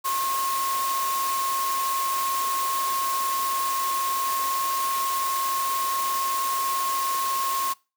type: tone in noise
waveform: sine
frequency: 1079 Hz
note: C#6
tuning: 47 cents flat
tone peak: -24 dBFS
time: 0.04-7.74 s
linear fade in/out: 20 ms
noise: white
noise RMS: -31 dBFS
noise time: 0.04-7.74 s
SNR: +4 dB
effects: noise-tail reverb RT60 0.3 s tail -23 dB re dry + high-pass 300 Hz 12 dB/octave